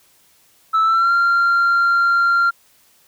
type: tone with pitch glide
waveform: sine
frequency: 1312 to 1384.4 Hz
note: E6 to F6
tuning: -9 to -16 cents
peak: -10 dBFS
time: 0.73-2.51 s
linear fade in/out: 20 ms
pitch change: +93 cents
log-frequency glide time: 0.83-1.12 s
effects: tanh soft clip ceiling -11 dBFS + white hiss -55 dBFS RMS until 3.07 s